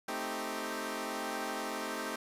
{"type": "chord", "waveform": "10% pulse", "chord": "A half-diminished seventh", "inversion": "none", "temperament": "equal", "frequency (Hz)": [220, 261.6, 311.1, 392], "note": ["A3", "C4", "Eb4", "G4"], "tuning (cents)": [0, 0, 0, 0], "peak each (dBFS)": -33, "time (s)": [0.08, 2.16], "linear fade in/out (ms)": 5, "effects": ["resampled to 32000 Hz", "10-bit"]}